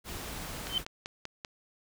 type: noise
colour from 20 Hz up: pink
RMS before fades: -40 dBFS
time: 0.04-0.85 s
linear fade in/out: 50 ms
type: tone with exponential growth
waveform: sine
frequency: 3087 Hz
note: G7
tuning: 27 cents flat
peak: -23 dBFS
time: 0.64-0.78 s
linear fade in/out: 2 ms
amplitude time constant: 29 ms
type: click train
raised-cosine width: 0.2 ms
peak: -21 dBFS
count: 5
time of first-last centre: 0.67-1.448 s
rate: 5.14 Hz
effects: none